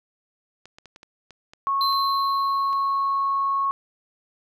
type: clicks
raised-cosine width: 0.2 ms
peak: -27 dBFS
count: 9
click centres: 0.656 / 0.785 / 0.857 / 0.961 / 1.031 / 1.307 / 1.535 / 1.928 / 2.73 s
type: tone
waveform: sine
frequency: 1100 Hz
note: C#6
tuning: 14 cents flat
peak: -20 dBFS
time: 1.67-3.71 s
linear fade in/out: 0 ms
type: tone with exponential decay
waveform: triangle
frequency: 4090 Hz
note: C8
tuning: 40 cents flat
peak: -21 dBFS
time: 1.81-3.65 s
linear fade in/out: 1 ms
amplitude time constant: 400 ms
effects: none